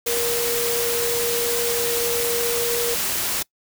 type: tone in noise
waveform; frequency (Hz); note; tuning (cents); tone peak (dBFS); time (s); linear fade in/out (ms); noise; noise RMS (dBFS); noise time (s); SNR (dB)
sine; 472.6; A#4; +24; -23; 0.06-2.95; 10; white; -24; 0.06-3.43; -2
effects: noise-tail reverb RT60 0.1 s tail -23 dB re dry